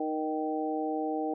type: harmonic tone with a mistuned harmonic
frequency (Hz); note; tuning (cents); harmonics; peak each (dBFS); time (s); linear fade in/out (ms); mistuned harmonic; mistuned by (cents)
155.2; D#3; -4; 2 / 3 / 4 / 5; -32 / -35 / -38 / -34; 0-1.34; 5; 3; +19
effects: none